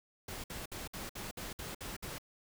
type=noise bursts; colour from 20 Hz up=pink; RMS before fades=-43 dBFS; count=9; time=0.28-2.184 s; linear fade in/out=5 ms; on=160 ms; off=58 ms; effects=none